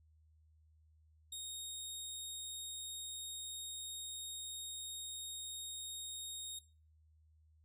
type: tone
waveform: 20% pulse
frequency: 3729 Hz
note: A#7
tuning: in tune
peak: -37 dBFS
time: 1.32-6.59 s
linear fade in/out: 5 ms
effects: noise-tail reverb RT60 0.4 s tail -20 dB re dry + added 78 Hz sine -65 dBFS peak until 7.64 s